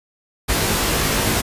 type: noise with comb filter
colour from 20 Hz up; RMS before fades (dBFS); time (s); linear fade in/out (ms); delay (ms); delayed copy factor
pink; -19; 0.48-1.42; 20; 19; +0.95
effects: resampled to 32000 Hz